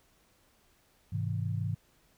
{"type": "chord", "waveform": "sine", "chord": "Ab augmented", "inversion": "none", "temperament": "just", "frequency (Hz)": [103.83, 129.78, 162.23], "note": ["Ab2", "C3", "E3"], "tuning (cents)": [0, -14, -27], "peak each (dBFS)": [-32, -36, -36], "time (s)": [1.12, 1.75], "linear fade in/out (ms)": 10, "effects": ["pink hiss -67 dBFS RMS until 2.17 s"]}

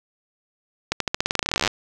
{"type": "accelerating click train", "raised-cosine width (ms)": 0.2, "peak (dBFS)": -3, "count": 24, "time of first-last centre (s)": [0.92, 1.676], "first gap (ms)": 83, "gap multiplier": 0.9, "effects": []}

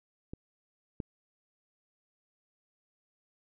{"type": "clicks", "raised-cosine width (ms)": 3, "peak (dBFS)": [-27, -22], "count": 2, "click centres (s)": [0.335, 1.002], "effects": []}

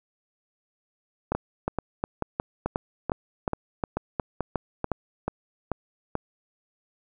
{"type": "two click trains", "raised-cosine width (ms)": 1, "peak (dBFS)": [-12, -11], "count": [12, 11], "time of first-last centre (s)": [[1.35, 6.153], [1.32, 4.917]], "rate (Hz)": [2.29, 2.78], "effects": []}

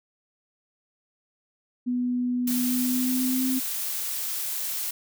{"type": "tone with pitch glide", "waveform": "sine", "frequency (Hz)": [246.9, 259], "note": ["B3", "C4"], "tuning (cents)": [0, -17], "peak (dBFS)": -23, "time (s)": [1.86, 3.6], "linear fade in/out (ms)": 20, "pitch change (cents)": 83, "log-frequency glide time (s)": [2.56, 3.47]}
{"type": "noise", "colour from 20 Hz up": "blue", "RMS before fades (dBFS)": -30, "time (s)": [2.47, 4.91], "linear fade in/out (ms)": 5}
{"effects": []}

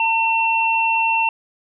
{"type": "tone pair together", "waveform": "sine", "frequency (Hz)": [904.4, 2710], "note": ["A5", "E7"], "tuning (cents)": [47, 47], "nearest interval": "octave + perfect fifth", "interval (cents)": 1900, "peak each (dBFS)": -18, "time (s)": [0, 1.29], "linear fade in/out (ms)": 2, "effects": []}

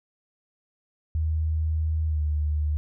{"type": "tone with pitch glide", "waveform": "sine", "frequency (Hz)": [78.8, 75.28], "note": ["D#2", "D2"], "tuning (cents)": [23, 43], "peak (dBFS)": -22, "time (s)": [1.15, 2.77], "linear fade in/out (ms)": 0, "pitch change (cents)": -80, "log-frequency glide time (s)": [2.07, 2.21], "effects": []}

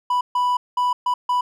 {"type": "tone bursts at uneven times", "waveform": "triangle", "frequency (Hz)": 987.8, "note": "B5", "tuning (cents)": 0, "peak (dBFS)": -15, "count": 5, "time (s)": [[0.1, 0.21], [0.35, 0.57], [0.77, 0.93], [1.06, 1.14], [1.29, 1.41]], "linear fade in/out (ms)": 5, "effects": []}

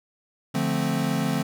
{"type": "chord", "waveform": "square", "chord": "D minor seventh", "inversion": "none", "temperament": "equal", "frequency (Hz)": [146.83, 174.61, 220, 261.6], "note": ["D3", "F3", "A3", "C4"], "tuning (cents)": [0, 0, 0, 0], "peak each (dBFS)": -29, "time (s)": [0.54, 1.43], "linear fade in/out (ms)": 10, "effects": []}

